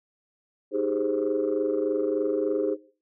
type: chord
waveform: sine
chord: Ab major seventh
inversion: second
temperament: equal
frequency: 311.1 / 392 / 415.3 / 523.3 Hz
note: Eb4 / G4 / Ab4 / C5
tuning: 0 / 0 / 0 / 0 cents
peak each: -29 / -29 / -26 / -29 dBFS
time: 0.71-2.77 s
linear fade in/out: 50 ms
effects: noise-tail reverb RT60 0.4 s tail -17 dB re dry + tanh soft clip ceiling -16 dBFS